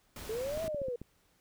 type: noise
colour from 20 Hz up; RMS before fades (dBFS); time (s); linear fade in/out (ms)
pink; -45; 0.16-0.68; 2
type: linear two-way sweep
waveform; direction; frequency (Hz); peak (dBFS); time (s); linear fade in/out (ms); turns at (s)
sine; up then down; 423.4 to 659.3 to 469.2; -33; 0.29-0.96; 5; 0.63
type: clicks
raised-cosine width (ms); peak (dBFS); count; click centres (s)
3; -30; 7; 0.575 / 0.644 / 0.68 / 0.746 / 0.817 / 0.884 / 1.016
effects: pink hiss -70 dBFS RMS until 1.4 s